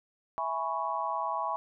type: chord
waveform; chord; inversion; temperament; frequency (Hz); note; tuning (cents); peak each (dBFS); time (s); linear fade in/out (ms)
sine; C# minor seventh; first; equal; 659.3 / 830.6 / 987.8 / 1108.7; E5 / G#5 / B5 / C#6; 0 / 0 / 0 / 0; -37 / -35 / -34 / -34; 0.38-1.56; 0
effects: none